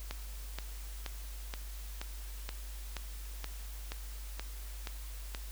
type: click train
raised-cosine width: 0.2 ms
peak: -21 dBFS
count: 12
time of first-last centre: 0.11-5.348 s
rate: 2.1 Hz
effects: added 50 Hz sine -41 dBFS peak until 5.51 s + white hiss -52 dBFS RMS until 5.51 s